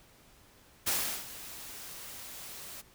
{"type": "noise with ADSR envelope", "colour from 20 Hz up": "white", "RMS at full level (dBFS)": -29, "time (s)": [0.86, 2.82], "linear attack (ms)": 16, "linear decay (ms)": 360, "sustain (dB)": -16, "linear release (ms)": 17, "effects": ["pink hiss -60 dBFS RMS until 2.94 s"]}